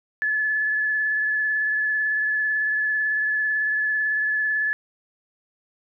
sine tone with vibrato, 1722 Hz, A6, 38 cents flat, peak -20 dBFS, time 0.22-4.73 s, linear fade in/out 0 ms, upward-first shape triangle, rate 18 Hz, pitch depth 21 cents each way, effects none

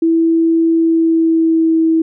sine tone with pitch glide, 328.8 to 323.9 Hz, E4 to E4, -4 to -30 cents, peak -9 dBFS, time 0.02-2.02 s, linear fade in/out 5 ms, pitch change -26 cents, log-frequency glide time 0.75-1.8 s, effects none

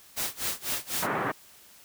white noise with tremolo, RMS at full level -29 dBFS, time 0.16-1.08 s, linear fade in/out 20 ms, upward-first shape sine, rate 4 Hz, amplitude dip 95%
white band-pass noise, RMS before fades -29 dBFS, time 1.02-1.32 s, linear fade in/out 10 ms, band 120 to 1600 Hz, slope 24 dB/octave
effects white hiss -54 dBFS RMS until 1.84 s

